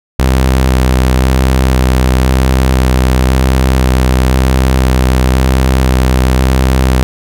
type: tone with vibrato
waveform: sawtooth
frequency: 64.4 Hz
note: C2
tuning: 27 cents flat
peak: -3 dBFS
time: 0.19-7.03 s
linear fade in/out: 0 ms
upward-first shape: square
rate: 0.97 Hz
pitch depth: 14 cents each way
effects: none